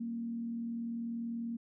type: tone with frequency modulation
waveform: sine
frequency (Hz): 232.3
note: A#3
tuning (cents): -6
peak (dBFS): -35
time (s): 0-1.57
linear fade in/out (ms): 10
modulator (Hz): 40.2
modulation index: 0.3
effects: none